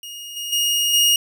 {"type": "tone with level steps", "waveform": "sawtooth", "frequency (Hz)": 2863, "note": "F7", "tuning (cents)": 42, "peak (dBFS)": [-29, -23, -14, -10], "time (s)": [0.03, 1.16], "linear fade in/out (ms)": 2, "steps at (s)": [0.36, 0.52, 0.93], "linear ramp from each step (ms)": 10, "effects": []}